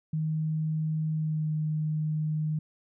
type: tone with pitch glide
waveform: sine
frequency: 156.6 to 154.35 Hz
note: D#3 to D#3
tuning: +11 to -14 cents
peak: -26 dBFS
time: 0.13-2.59 s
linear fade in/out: 5 ms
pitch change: -25 cents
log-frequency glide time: 1.13-1.51 s
effects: none